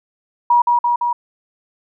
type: tone with echo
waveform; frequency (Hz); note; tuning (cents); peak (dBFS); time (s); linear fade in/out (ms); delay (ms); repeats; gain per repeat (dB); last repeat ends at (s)
sine; 959; A#5; +49; -9; 0.5-0.62; 5; 170; 3; -2; 1.13
effects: none